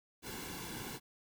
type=noise with comb filter; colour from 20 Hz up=pink; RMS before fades=-44 dBFS; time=0.22-1 s; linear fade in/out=50 ms; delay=1.6 ms; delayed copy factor=-0.7; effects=none